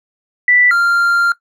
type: tone pair in turn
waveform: sine / triangle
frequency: 1973 / 1391.2 Hz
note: B6 / F6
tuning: -2 / -7 cents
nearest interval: tritone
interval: 605 cents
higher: first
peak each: -8 dBFS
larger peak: neither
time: 0.48-0.71 / 0.71-1.32 s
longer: second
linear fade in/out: 2 ms
effects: noise-tail reverb RT60 0.1 s tail -17 dB re dry